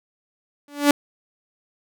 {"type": "tone with exponential growth", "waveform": "sawtooth", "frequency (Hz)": 288.6, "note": "D4", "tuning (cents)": -30, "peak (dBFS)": -5, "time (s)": [0.68, 0.91], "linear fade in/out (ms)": 2, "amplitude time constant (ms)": 49, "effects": []}